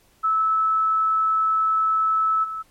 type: tone with level steps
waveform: sine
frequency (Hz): 1305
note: E6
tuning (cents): -18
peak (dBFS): -17 / -27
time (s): 0.23-2.63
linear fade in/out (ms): 20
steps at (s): 2.43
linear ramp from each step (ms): 20
effects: pink hiss -59 dBFS RMS until 2.7 s + MP3 64 kbps